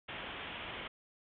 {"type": "low-pass noise", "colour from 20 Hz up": "white", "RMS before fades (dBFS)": -44, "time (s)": [0.08, 0.88], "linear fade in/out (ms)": 10, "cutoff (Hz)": 3400, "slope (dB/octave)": 96, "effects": []}